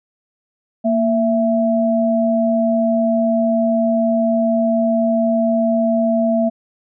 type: tone pair together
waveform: sine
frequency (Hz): 231.7 / 664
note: A#3 / E5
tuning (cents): -10 / +12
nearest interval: octave + tritone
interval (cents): 1822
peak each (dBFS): -16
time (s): 0.84-6.5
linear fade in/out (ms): 20
effects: none